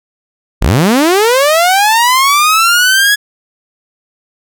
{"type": "linear sweep", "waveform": "sawtooth", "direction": "up", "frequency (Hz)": [31, 1689], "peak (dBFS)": -3, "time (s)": [0.61, 3.16], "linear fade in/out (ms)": 20, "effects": []}